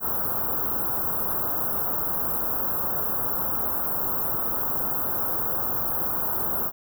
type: band-stop noise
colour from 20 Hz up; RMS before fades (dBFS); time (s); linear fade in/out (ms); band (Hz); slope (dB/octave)
white; -26; 0-6.72; 50; 1400 to 13000; 48
effects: none